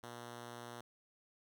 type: tone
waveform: 5% pulse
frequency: 120 Hz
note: B2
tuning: 49 cents flat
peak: -36 dBFS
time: 0.03-0.81 s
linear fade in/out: 5 ms
effects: none